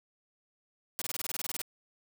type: noise bursts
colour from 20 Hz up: white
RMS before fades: -35 dBFS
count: 13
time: 0.99-1.616 s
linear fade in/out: 0 ms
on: 26 ms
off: 24 ms
effects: none